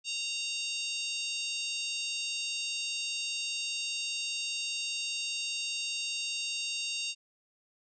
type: harmonic tone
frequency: 925 Hz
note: A#5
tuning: 14 cents flat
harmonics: 3 / 4 / 5 / 6 / 7 / 8 / 9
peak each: -36 / -39 / -39 / -44 / -43 / -46 / -47 dBFS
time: 0.04-7.15 s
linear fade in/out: 50 ms
effects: none